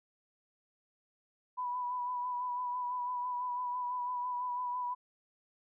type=tone with vibrato; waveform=sine; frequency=987.8 Hz; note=B5; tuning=in tune; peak=-33 dBFS; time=1.57-4.95 s; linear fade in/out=20 ms; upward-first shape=sine; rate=6 Hz; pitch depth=27 cents each way; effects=none